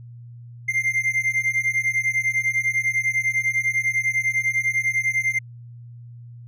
triangle beating tone pair, 2093 / 2103 Hz, C7 / C7, 0 / +8 cents, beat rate 10 Hz, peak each -21 dBFS, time 0.68-5.39 s, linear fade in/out 10 ms, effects added 119 Hz sine -38 dBFS peak until 6.47 s

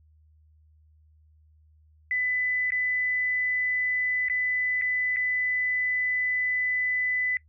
sine tone with dropouts, 2000 Hz, B6, 21 cents sharp, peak -24 dBFS, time 2.11-7.37 s, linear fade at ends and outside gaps 1 ms, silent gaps 2.705-2.72 / 4.285-4.298 / 4.814-4.82 / 5.162-5.168 s, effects noise-tail reverb RT60 0.1 s tail -19 dB re dry + added 77 Hz sine -56 dBFS peak until 7.48 s

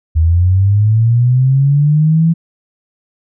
sine linear sweep, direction up, 77.78 to 167.1 Hz, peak -7 dBFS, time 0.15-2.34 s, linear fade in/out 20 ms, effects none

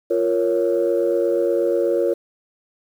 sine chord, Bb minor, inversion second, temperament equal, 349.2 / 466.2 / 554.4 Hz, F4 / Bb4 / Db5, 0 / 0 / 0 cents, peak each -20 dBFS, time 0.1-2.14 s, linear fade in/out 10 ms, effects tanh soft clip ceiling -9 dBFS + 8-bit

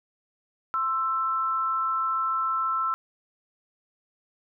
sine tone pair together, 1053 / 1326.7 Hz, C6 / E6, +11 / +11 cents, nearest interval major third, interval 400 cents, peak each -31 / -24 dBFS, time 0.74-2.94 s, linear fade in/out 0 ms, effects none

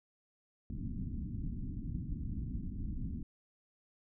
pink low-pass noise, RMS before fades -39 dBFS, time 0.7-3.23 s, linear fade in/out 2 ms, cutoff 280 Hz, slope 48 dB/octave, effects none

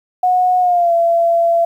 sine tone with pitch glide, 730 to 677.2 Hz, F#5 to E5, -24 to +46 cents, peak -10 dBFS, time 0.23-1.65 s, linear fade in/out 5 ms, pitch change -130 cents, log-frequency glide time 0.6-0.93 s, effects 8-bit

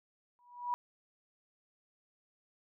sine tone with exponential growth, 972 Hz, B5, 28 cents flat, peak -28 dBFS, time 0.39-0.74 s, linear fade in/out 0 ms, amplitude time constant 76 ms, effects none

